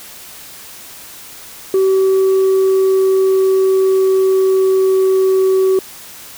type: tone with pitch glide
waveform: sine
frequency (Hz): 382.5 to 379.4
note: G4 to F#4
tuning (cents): -42 to +43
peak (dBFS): -7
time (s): 1.74-5.79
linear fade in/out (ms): 2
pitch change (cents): -15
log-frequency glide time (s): 2.13-5.48
effects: tanh soft clip ceiling -8 dBFS + white hiss -35 dBFS RMS until 6.37 s